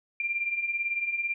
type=beating tone pair; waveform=sine; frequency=2365 / 2383 Hz; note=D7 / D7; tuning=+12 / +25 cents; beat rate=18 Hz; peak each=-34 / -28 dBFS; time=0.2-1.34 s; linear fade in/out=2 ms; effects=none